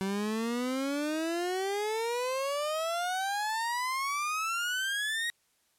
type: exponential sweep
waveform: 30% pulse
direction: up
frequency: 190.1 to 1900 Hz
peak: -27 dBFS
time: 0.01-5.3 s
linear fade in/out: 0 ms
effects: white hiss -71 dBFS RMS until 5.78 s + low-pass 12000 Hz 12 dB/octave